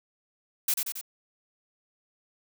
blue noise with echo, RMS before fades -25 dBFS, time 0.68-0.74 s, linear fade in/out 5 ms, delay 91 ms, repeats 3, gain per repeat -4 dB, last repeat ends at 1.013 s, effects none

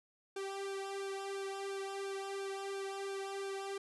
sawtooth tone with flanger, 392 Hz, G4, in tune, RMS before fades -41 dBFS, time 0.36-3.78 s, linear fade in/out 5 ms, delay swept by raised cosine 0.99 to 2.09 ms, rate 2.9 Hz, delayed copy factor -1, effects resampled to 24000 Hz

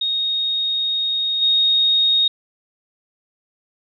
sine tone with level steps, 3729 Hz, A#7, in tune, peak -18 / -13 dBFS, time 0.01-2.28 s, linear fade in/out 5 ms, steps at 1.41 s, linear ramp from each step 20 ms, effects none

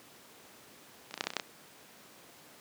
clicks, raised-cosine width 0.2 ms, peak -27 / -19 / -21 / -11 / -19 / -12 / -20 / -23 / -11 / -16 dBFS, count 10, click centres 1.11 / 1.141 / 1.177 / 1.209 / 1.24 / 1.27 / 1.304 / 1.336 / 1.367 / 1.398 s, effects pink hiss -55 dBFS RMS until 2.6 s + high-pass 200 Hz 12 dB/octave

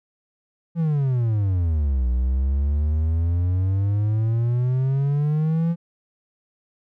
triangle exponential two-way sweep, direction down then up, 171.1 to 60.4 to 171.1 Hz, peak -16 dBFS, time 0.75-5.76 s, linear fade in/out 50 ms, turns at 2.08 s, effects none

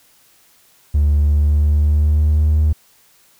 triangle tone with pitch glide, 73.42 to 76.71 Hz, D2 to D#2, 0 to -24 cents, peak -8 dBFS, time 0.94-2.73 s, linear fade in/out 10 ms, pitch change +76 cents, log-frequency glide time 1.19-2.58 s, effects tanh soft clip ceiling -6 dBFS + white hiss -53 dBFS RMS until 3.39 s

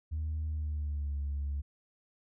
sine tone with pitch glide, 77.78 to 70.91 Hz, D#2 to C#2, 0 to +40 cents, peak -30 dBFS, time 0.11-1.62 s, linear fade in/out 20 ms, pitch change -160 cents, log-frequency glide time 0.47-1.16 s, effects tanh soft clip ceiling -29 dBFS

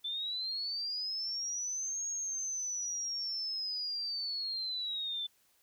sine linear two-way sweep, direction up then down, 3504 to 6590 to 3504 Hz, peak -34 dBFS, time 0.04-5.27 s, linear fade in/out 10 ms, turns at 2.07 s, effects white hiss -70 dBFS RMS until 5.62 s

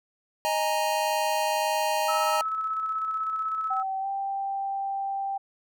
square chord, D# suspended fourth, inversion none, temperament equal, 622.3 / 830.6 / 932.3 Hz, D#5 / G#5 / A#5, 0 / 0 / 0 cents, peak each -29 dBFS, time 0.45-2.41 s, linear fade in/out 0 ms
sine tone with tremolo, 1300 Hz, E6, 24 cents flat, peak -25 dBFS, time 2.08-3.83 s, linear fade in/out 10 ms, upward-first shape square, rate 16 Hz, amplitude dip 30%
sine tone with pitch glide, 769 to 786.1 Hz, G5 to G5, -33 to +5 cents, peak -27 dBFS, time 3.7-5.38 s, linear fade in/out 10 ms, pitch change +38 cents, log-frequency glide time 4-4.07 s
effects none

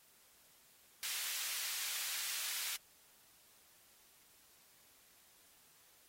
pink high-pass noise, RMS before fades -41 dBFS, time 1.03-2.76 s, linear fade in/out 0 ms, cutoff 2300 Hz, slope 12 dB/octave, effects white hiss -66 dBFS RMS until 6.08 s + AAC 48 kbps

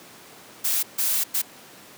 blue noise bursts at uneven times, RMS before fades -23 dBFS, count 3, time 0.64-0.83 / 0.98-1.24 / 1.34-1.42 s, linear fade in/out 10 ms, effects pink hiss -46 dBFS RMS until 1.97 s + high-pass 200 Hz 12 dB/octave

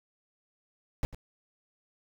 brown noise with echo, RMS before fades -27 dBFS, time 1.03-1.05 s, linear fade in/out 0 ms, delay 96 ms, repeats 1, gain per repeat -15 dB, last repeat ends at 1.146 s, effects none

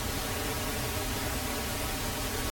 pink noise with comb filter, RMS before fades -33 dBFS, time 0-2.5 s, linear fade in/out 0 ms, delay 5.8 ms, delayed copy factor -0.85, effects AAC 64 kbps

